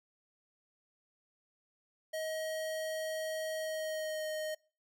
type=tone with pitch glide; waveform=square; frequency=632 to 620.8 Hz; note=D#5 to D#5; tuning=+27 to -4 cents; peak=-36 dBFS; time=2.13-4.55 s; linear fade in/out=10 ms; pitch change=-31 cents; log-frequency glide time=3.58-4.28 s; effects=noise-tail reverb RT60 0.4 s tail -26 dB re dry